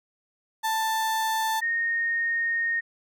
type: tone pair in turn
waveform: 35% pulse / sine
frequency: 885 / 1850.5 Hz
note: A5 / A#6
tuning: +10 / -13 cents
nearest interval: octave + minor second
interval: 1277 cents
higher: second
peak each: -22 / -23 dBFS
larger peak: first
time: 0.63-1.61 / 1.61-2.81 s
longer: second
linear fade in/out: 20 ms
effects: none